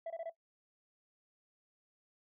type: tone bursts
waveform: sine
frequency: 662 Hz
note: E5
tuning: 7 cents sharp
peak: -35 dBFS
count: 4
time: 0.06-0.298 s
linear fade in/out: 5 ms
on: 43 ms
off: 22 ms
effects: noise-tail reverb RT60 0.1 s tail -18 dB re dry + tanh soft clip ceiling -37 dBFS